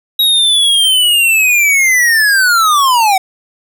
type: linear sweep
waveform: square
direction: down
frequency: 3828 to 740 Hz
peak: -8 dBFS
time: 0.19-3.18 s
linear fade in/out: 5 ms
effects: none